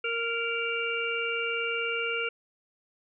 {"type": "harmonic tone", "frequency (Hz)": 464.2, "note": "A#4", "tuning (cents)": -7, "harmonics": [1, 3, 5, 6], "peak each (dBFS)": [-33, -33, -33, -33], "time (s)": [0.04, 2.29], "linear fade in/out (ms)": 5, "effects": []}